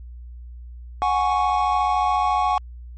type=chord; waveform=triangle; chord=F# suspended second; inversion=none; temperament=equal with one note detuned; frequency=736.6 / 830.6 / 1108.7 Hz; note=F#5 / G#5 / C#6; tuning=-8 / 0 / 0 cents; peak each=-20 dBFS; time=1.02-2.58 s; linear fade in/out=0 ms; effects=added 60 Hz sine -35 dBFS peak until 2.97 s + MP3 32 kbps